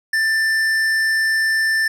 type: tone with tanh clipping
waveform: sine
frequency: 1776 Hz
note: A6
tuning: 16 cents sharp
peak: -17 dBFS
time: 0.13-1.88 s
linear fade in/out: 5 ms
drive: 12 dB
effects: none